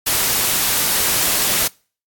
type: noise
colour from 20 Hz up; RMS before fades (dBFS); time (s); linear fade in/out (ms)
white; -17; 0.06-1.68; 10
effects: noise-tail reverb RT60 0.4 s tail -26 dB re dry + AAC 64 kbps